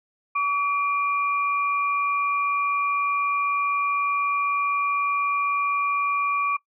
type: tone pair together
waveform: sine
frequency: 1142 / 2393 Hz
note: D6 / D7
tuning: -49 / +32 cents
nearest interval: octave + minor second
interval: 1281 cents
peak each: -21 / -28 dBFS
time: 0.35-6.57 s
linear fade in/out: 10 ms
effects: noise-tail reverb RT60 0.1 s tail -21 dB re dry